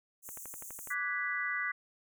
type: high-pass noise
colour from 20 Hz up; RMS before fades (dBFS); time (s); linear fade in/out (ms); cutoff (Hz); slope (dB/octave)
pink; -46; 0.22-0.95; 50; 6300; 96
type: click train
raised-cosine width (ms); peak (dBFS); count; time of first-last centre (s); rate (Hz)
0.5; -32; 8; 0.29-0.873; 12
type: chord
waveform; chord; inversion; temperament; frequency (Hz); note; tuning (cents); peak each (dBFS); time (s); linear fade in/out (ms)
sine; G# half-diminished seventh; second; equal with one note detuned; 1167.9 / 1480 / 1661.2 / 1975.5; D6 / F#6 / G#6 / B6; -10 / 0 / 0 / 0; -40 / -38 / -40 / -34; 0.9-1.72; 10
effects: none